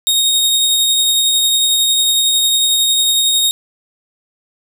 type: tone with tremolo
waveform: sawtooth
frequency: 3729 Hz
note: A#7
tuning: in tune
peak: -7 dBFS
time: 0.07-3.51 s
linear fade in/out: 0 ms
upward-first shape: triangle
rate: 11 Hz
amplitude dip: 25%
effects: none